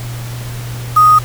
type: tone with quantisation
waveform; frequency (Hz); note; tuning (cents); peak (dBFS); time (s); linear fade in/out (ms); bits
sine; 1244.5; D#6; 0; -4; 0.96-1.19; 10; 4
effects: added 120 Hz sine -22 dBFS peak until 1.24 s + pink hiss -31 dBFS RMS until 1.24 s